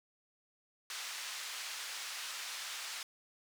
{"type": "band-pass noise", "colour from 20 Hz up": "white", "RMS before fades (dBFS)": -43, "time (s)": [0.9, 3.03], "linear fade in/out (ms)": 2, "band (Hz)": [1100, 5800], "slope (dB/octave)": 12, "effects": []}